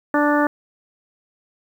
harmonic tone, 293.7 Hz, D4, in tune, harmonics 1 / 2 / 3 / 4 / 5 / 6, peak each -18 / -21 / -23 / -24 / -25 / -26 dBFS, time 0.14-0.47 s, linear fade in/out 2 ms, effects 8-bit

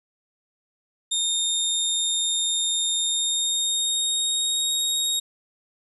25% pulse tone with pitch glide, 3664 to 3752 Hz, A#7 to A#7, -31 to +11 cents, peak -17 dBFS, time 1.11-5.2 s, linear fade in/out 10 ms, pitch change +42 cents, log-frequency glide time 3-4.7 s, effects none

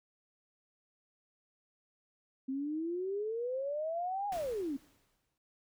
sine exponential two-way sweep, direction up then down, 260.5 to 830.6 to 260.5 Hz, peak -33 dBFS, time 2.48-4.77 s, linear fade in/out 10 ms, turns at 4.28 s
pink noise with exponential decay, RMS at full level -46 dBFS, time 4.32-5.38 s, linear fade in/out 2 ms, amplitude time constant 230 ms
effects noise-tail reverb RT60 0.5 s tail -22 dB re dry

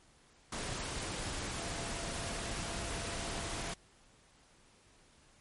sine tone in noise, 679 Hz, F5, 49 cents flat, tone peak -49 dBFS, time 1.58-3.73 s, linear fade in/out 5 ms, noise pink, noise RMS -39 dBFS, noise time 0.52-3.74 s, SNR -13 dB, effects pink hiss -64 dBFS RMS until 5.4 s + MP3 48 kbps

